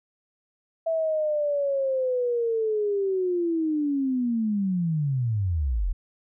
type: linear sweep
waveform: sine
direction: down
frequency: 659.3 to 36.47 Hz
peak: -22 dBFS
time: 0.86-5.93 s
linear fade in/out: 10 ms
effects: none